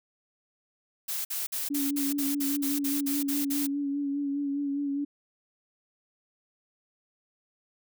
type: noise bursts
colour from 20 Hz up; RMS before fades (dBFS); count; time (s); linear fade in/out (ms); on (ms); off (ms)
blue; -32; 12; 1.08-3.67; 10; 170; 50
type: tone with vibrato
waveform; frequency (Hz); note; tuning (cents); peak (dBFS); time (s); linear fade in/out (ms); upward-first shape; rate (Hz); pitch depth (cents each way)
sine; 282.8; C#4; +35; -27; 1.7-5.05; 10; sine; 4.9; 29
effects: none